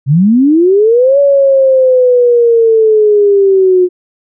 sine linear two-way sweep, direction up then down, 126.6 to 568 to 357.8 Hz, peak -4 dBFS, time 0.06-3.89 s, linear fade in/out 50 ms, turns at 1.19 s, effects none

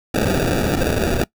violet noise with sample-and-hold, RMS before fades -19 dBFS, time 0.14-1.24 s, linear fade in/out 5 ms, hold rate 1050 Hz, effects noise-tail reverb RT60 0.1 s tail -21 dB re dry

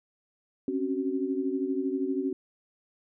sine tone cluster, 266.2 / 278.8 / 375.6 Hz, C4 / C#4 / F#4, +30 / +10 / +26 cents, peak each -31 dBFS, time 0.68-2.33 s, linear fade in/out 2 ms, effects none

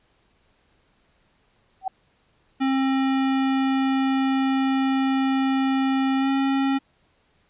sine tone with exponential growth, 762 Hz, G5, 49 cents flat, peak -19 dBFS, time 1.81-1.88 s, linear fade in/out 5 ms, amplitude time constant 15 ms
square tone with pitch glide, 267.2 to 271.1 Hz, C4 to C#4, +36 to -38 cents, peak -20 dBFS, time 2.6-6.79 s, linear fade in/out 20 ms, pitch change +26 cents, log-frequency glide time 6.18-6.29 s
effects pink hiss -64 dBFS RMS until 7.49 s + resampled to 8000 Hz

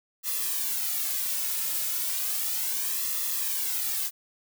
blue noise with flanger, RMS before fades -29 dBFS, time 0.23-4.11 s, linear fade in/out 50 ms, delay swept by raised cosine 1.3 to 2.6 ms, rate 0.34 Hz, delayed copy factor -0.75, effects none

